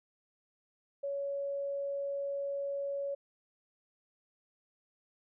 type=tone; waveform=sine; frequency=560 Hz; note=C#5; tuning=18 cents sharp; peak=-33 dBFS; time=1.03-3.15 s; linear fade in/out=10 ms; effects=none